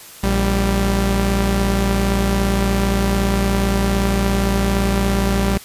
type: tone pair together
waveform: sawtooth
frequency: 57.4 / 196 Hz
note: A#1 / G3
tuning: -26 / 0 cents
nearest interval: octave + major sixth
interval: 2126 cents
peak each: -14 dBFS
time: 0.23-5.58 s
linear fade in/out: 10 ms
effects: white hiss -39 dBFS RMS until 5.64 s + resampled to 32000 Hz